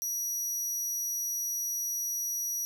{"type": "tone", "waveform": "sawtooth", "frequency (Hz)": 5800, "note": "F#8", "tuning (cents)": -35, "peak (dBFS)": -28, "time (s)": [0.02, 2.65], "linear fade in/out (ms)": 0, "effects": []}